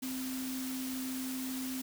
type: tone in noise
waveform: sine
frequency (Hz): 259.9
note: C4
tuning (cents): -11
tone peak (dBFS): -36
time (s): 0.02-1.82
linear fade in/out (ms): 10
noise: white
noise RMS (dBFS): -43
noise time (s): 0.02-1.82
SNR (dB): +4
effects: none